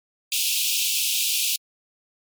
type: high-pass noise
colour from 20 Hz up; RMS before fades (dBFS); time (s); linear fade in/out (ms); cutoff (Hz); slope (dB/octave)
pink; -23; 0.32-1.56; 2; 2500; 96
effects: MP3 96 kbps